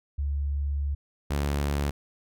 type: tone pair in turn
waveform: sine / sawtooth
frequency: 71.1 / 71.59 Hz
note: C#2 / D2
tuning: +45 / -44 cents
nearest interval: unison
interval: 11 cents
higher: second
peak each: -25 / -21 dBFS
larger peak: second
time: 0.18-0.95 / 1.3-1.91 s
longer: first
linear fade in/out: 10 ms
effects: none